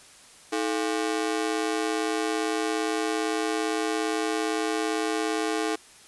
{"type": "ring-modulated tone", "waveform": "sawtooth", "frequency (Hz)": 376.8, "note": "F#4", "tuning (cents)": 32, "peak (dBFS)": -18, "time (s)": [0.52, 5.76], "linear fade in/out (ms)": 10, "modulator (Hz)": 58.8, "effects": ["white hiss -51 dBFS RMS until 6.07 s", "resampled to 24000 Hz"]}